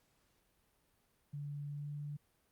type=tone with pitch glide; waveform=sine; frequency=144.6 to 146.28 Hz; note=D3 to D3; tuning=-27 to -7 cents; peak=-40 dBFS; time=1.33-2.17 s; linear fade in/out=10 ms; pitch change=+20 cents; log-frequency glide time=1.69-1.91 s; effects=pink hiss -75 dBFS RMS until 2.51 s + Opus 48 kbps